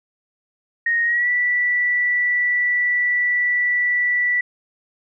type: tone with pitch glide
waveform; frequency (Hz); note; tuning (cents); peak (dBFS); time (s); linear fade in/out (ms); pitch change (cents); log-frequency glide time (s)
sine; 1864.7 to 1961.9; A#6 to B6; 0 to -12; -16; 0.86-4.41; 5; +88; 1.04-1.29
effects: none